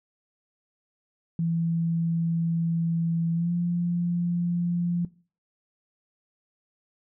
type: tone with pitch glide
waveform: sine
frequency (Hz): 166.5 to 173.57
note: E3 to F3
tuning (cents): +18 to -10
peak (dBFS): -23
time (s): 1.39-5.05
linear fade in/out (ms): 2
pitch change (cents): +72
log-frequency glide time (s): 3.34-3.52
effects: noise-tail reverb RT60 0.4 s tail -20 dB re dry